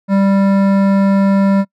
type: tone with hard clipping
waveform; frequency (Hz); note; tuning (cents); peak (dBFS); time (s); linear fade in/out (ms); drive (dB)
sine; 196.3; G3; +3; -11; 0.08-1.65; 50; 14
effects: noise-tail reverb RT60 0.1 s tail -26 dB re dry